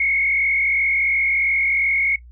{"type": "tone with frequency modulation", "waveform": "sine", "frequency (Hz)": 2186, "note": "C#7", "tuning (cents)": -25, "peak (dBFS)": -16, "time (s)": [0, 2.16], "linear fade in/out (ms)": 5, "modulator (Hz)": 42.8, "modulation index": 1.4, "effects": ["noise-tail reverb RT60 0.1 s tail -17 dB re dry", "added 60 Hz sine -40 dBFS peak until 2.31 s"]}